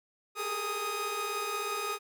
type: tone cluster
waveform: sawtooth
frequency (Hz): 397.7 / 414.4 / 454.4 / 1249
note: G4 / G#4 / A#4 / D#6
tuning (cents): +25 / -4 / -44 / +6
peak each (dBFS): -39 / -35 / -38 / -30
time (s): 0.35-1.99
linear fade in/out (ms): 50
effects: none